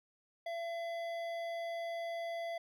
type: tone with hard clipping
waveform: sine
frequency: 675 Hz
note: E5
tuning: 41 cents sharp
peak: -39 dBFS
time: 0.46-2.58 s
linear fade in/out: 5 ms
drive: 11 dB
effects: none